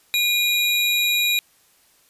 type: tone pair together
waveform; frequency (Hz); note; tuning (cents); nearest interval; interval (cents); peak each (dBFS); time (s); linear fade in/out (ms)
square; 2428 / 3854; D#7 / B7; -43 / -43; minor sixth; 800; -21; 0.14-1.39; 0
effects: white hiss -58 dBFS RMS until 2.09 s + resampled to 32000 Hz